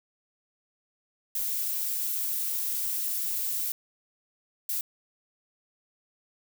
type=noise bursts at uneven times; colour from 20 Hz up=violet; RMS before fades=-30 dBFS; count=2; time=1.35-3.72 / 4.69-4.81 s; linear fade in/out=2 ms; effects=none